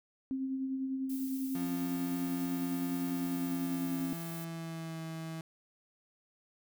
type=tone with tremolo; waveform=sine; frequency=265.2 Hz; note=C4; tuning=23 cents sharp; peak=-31 dBFS; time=0.31-4.13 s; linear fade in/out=0 ms; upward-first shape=sine; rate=10 Hz; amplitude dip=35%
type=noise; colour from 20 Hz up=violet; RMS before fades=-47 dBFS; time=1.09-4.45 s; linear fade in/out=10 ms
type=tone with pitch glide; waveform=35% pulse; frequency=174.61 to 161.98 Hz; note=F3 to E3; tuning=0 to -30 cents; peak=-37 dBFS; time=1.55-5.41 s; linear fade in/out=2 ms; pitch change=-130 cents; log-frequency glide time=3.17-5.03 s
effects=none